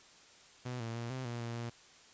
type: tone with pitch steps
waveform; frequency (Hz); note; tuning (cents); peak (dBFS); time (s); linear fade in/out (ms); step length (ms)
sawtooth; 124.5 / 114.7 / 117.6 / 129.9 / 119 / 117.1 / 117.9; B2 / A#2 / A#2 / C3 / A#2 / A#2 / A#2; +14 / -28 / +16 / -12 / +36 / +8 / +20; -34; 0.65-1.7; 10; 150
effects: white hiss -59 dBFS RMS until 2.13 s + resampled to 16000 Hz